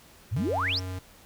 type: exponential sweep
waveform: sine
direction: up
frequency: 86.2 to 5870 Hz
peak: -25 dBFS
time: 0.31-0.8 s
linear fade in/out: 20 ms
type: tone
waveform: square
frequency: 92.5 Hz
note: F#2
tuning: in tune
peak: -33 dBFS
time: 0.36-0.99 s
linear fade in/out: 5 ms
effects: pink hiss -54 dBFS RMS until 1.25 s